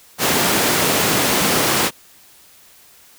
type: high-pass noise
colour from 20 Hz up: pink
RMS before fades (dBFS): -17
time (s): 0.18-1.91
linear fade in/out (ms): 50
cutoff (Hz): 180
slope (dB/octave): 12
effects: white hiss -48 dBFS RMS until 3.18 s